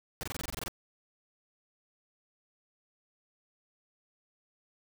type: noise bursts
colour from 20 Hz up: pink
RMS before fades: -37 dBFS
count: 11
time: 0.21-0.681 s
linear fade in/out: 0 ms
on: 21 ms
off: 24 ms
effects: none